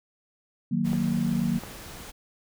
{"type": "chord", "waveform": "sine", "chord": "D# minor", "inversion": "none", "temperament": "equal", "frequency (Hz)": [155.56, 185, 233.1], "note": ["D#3", "F#3", "A#3"], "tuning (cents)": [0, 0, 0], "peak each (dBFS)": [-29, -27, -26], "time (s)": [0.71, 1.59], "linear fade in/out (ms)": 10}
{"type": "noise", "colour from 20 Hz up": "pink", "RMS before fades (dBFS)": -42, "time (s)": [0.84, 2.12], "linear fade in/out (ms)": 20}
{"type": "clicks", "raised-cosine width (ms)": 1, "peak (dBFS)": -23, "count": 2, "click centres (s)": [0.932, 1.636]}
{"effects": []}